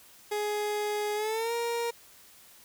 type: tone with pitch glide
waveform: 30% pulse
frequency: 417.9 to 469.1 Hz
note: G#4 to A#4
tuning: +11 to +11 cents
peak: -26 dBFS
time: 0.31-1.91 s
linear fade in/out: 10 ms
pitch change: +200 cents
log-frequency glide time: 1.15-1.53 s
effects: white hiss -55 dBFS RMS until 2.64 s